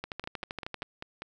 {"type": "two click trains", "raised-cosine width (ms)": 0.3, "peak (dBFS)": [-19, -22], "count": [11, 6], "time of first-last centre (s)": [[0.04, 0.821], [0.24, 1.22]], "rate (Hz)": [12.8, 5.1], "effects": []}